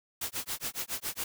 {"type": "noise with tremolo", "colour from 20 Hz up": "white", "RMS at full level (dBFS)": -33, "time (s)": [0.21, 1.24], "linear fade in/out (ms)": 5, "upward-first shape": "sine", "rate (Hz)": 7.2, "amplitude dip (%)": 100, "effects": []}